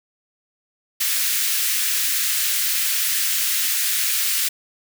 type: high-pass noise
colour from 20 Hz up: white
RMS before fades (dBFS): -21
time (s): 1-4.49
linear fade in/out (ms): 10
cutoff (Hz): 1600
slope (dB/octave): 24
effects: none